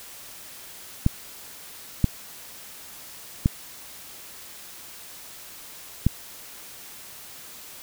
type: clicks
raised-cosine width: 5 ms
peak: -5 dBFS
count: 4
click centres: 1.064 / 2.043 / 3.459 / 6.066 s
effects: white hiss -43 dBFS RMS until 7.82 s